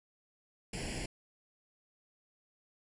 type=noise with comb filter; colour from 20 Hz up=pink; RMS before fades=-39 dBFS; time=0.73-1.06 s; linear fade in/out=5 ms; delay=0.4 ms; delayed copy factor=+0.85; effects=resampled to 24000 Hz